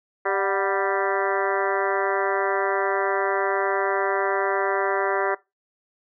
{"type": "harmonic tone with a mistuned harmonic", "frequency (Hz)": 196.6, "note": "G3", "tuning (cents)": 5, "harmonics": [2, 3, 4, 5, 6, 7, 8, 9, 10], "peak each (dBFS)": [-26, -28, -29, -30, -31, -31, -32, -33, -33], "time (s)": [0.25, 5.35], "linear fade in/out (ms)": 10, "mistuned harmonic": 4, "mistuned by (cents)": -72, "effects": ["noise-tail reverb RT60 0.2 s tail -19 dB re dry"]}